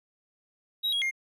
triangle tone with pitch steps, 3830 / 3303 / 2123 Hz, A#7 / G#7 / C7, +46 / -10 / +25 cents, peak -24 dBFS, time 0.83-1.112 s, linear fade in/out 20 ms, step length 94 ms, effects none

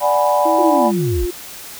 sine chord, G# half-diminished seventh, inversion second, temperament equal, 587.3 / 740 / 830.6 / 987.8 Hz, D5 / F#5 / G#5 / B5, 0 / 0 / 0 / 0 cents, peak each -16 / -19 / -19 / -18 dBFS, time 0-0.92 s, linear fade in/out 50 ms
sine tone with pitch glide, 324.1 to 353.4 Hz, E4 to F4, -29 to +21 cents, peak -19 dBFS, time 0.45-1.31 s, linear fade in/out 10 ms, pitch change +150 cents, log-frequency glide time 0.68-1 s
sine linear sweep, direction down, 369.8 to 36.71 Hz, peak -17 dBFS, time 0.58-1.26 s, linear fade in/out 10 ms
effects white hiss -34 dBFS RMS until 1.79 s

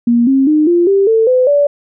sine tone with pitch steps, 236.8 / 268.9 / 305.3 / 346.7 / 393.7 / 447 / 507.6 / 576.4 Hz, A#3 / C4 / D#4 / F4 / G4 / A4 / B4 / D5, +27 / +47 / -33 / -13 / +8 / +27 / +47 / -33 cents, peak -7 dBFS, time 0.07-1.67 s, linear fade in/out 5 ms, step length 200 ms, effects none

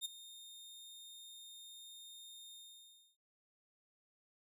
sawtooth tone with ADSR envelope, 3661 Hz, A#7, 32 cents flat, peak -33 dBFS, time 0.01-3.17 s, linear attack 41 ms, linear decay 15 ms, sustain -16 dB, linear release 640 ms, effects none

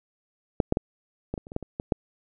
clicks, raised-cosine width 2 ms, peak -6 / -7 / -10 / -16 / -20 / -30 / -25 / -12 / -23 / -16 / -7 dBFS, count 11, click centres 0.602 / 0.724 / 0.771 / 1.34 / 1.378 / 1.469 / 1.519 / 1.564 / 1.627 / 1.799 / 1.922 s, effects none

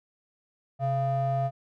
triangle ring-modulated tone, 277.2 Hz, C#4, in tune, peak -19 dBFS, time 0.79-1.51 s, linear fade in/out 50 ms, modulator 409 Hz, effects none

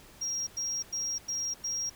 triangle tone bursts, 5620 Hz, F8, 10 cents sharp, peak -28 dBFS, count 5, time 0.21-1.898 s, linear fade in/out 10 ms, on 260 ms, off 97 ms, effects tanh soft clip ceiling -26 dBFS + pink hiss -54 dBFS RMS until 1.95 s

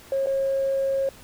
sine tone with dropouts, 542 Hz, C#5, 39 cents flat, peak -20 dBFS, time 0.12-1.09 s, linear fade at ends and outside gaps 2 ms, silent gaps 0.261-0.269 s, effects tanh soft clip ceiling -16 dBFS + pink hiss -48 dBFS RMS until 1.23 s

